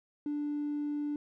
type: tone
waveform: triangle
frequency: 293.7 Hz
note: D4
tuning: in tune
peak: -28 dBFS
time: 0.26-1.16 s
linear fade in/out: 2 ms
effects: tanh soft clip ceiling -28 dBFS